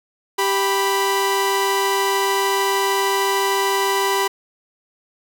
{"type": "tone pair together", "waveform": "sawtooth", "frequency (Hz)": [392, 986.6], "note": ["G4", "B5"], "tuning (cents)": [0, -2], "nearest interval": "octave + major third", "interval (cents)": 1598, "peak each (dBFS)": -16, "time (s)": [0.38, 4.28], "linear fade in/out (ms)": 10, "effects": []}